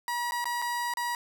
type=tone with dropouts; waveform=30% pulse; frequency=961 Hz; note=B5; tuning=48 cents flat; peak=-26 dBFS; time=0.08-1.15 s; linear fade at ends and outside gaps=1 ms; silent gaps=0.31-0.32 / 0.443-0.455 / 0.618-0.622 / 0.938-0.971 s; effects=none